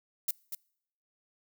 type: noise with echo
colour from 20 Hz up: violet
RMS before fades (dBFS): -29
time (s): 0.28-0.31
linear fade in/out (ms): 5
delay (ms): 240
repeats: 1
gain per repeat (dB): -8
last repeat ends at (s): 0.55
effects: noise-tail reverb RT60 0.7 s tail -26 dB re dry